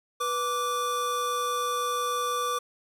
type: tone pair together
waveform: square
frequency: 490.7 / 1167 Hz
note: B4 / D6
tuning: -11 / -11 cents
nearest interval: octave + minor third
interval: 1500 cents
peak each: -33 / -28 dBFS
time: 0.2-2.59 s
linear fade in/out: 10 ms
effects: resampled to 32000 Hz + 9-bit